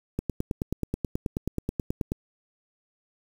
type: click train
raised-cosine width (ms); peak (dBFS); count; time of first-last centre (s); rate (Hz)
3; -14; 19; 0.19-2.119; 9.33
effects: 7-bit